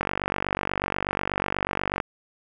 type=click train; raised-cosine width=0.5 ms; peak=-9 dBFS; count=97; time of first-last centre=0.01-2.002 s; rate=48.2 Hz; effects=none